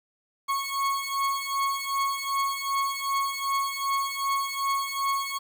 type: beating tone pair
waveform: 40% pulse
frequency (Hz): 1099 / 1101.6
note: C#6 / C#6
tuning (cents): -15 / -11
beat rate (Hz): 2.6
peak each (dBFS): -28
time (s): 0.48-5.39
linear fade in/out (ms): 20
effects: 9-bit